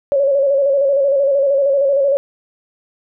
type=tone with vibrato; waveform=sine; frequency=554.4 Hz; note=C#5; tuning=in tune; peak=-11 dBFS; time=0.12-2.17 s; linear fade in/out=0 ms; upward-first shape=square; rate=13 Hz; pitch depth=44 cents each way; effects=none